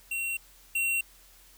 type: tone pair in turn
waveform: square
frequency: 2734 / 2734 Hz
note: F7 / F7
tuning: -37 / -37 cents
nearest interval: unison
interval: 0 cents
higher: neither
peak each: -30 / -26 dBFS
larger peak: second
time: 0.11-0.37 / 0.75-1.01 s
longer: neither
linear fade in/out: 5 ms
effects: added 42 Hz sine -59 dBFS peak until 1.57 s + white hiss -57 dBFS RMS until 1.57 s